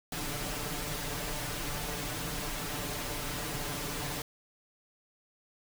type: noise with comb filter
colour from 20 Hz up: pink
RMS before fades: -36 dBFS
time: 0.12-4.22 s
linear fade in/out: 2 ms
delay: 6.8 ms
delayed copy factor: +0.95
effects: none